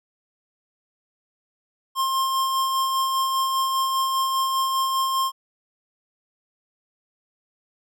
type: tone with tremolo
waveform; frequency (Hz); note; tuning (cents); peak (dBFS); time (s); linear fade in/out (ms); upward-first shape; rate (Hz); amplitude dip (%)
square; 1062; C6; +25; -20; 1.95-5.32; 50; sine; 5; 30
effects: none